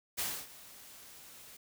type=noise with ADSR envelope; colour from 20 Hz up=white; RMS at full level=-34 dBFS; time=0.17-1.57 s; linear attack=24 ms; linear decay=270 ms; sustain=-19 dB; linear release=7 ms; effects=none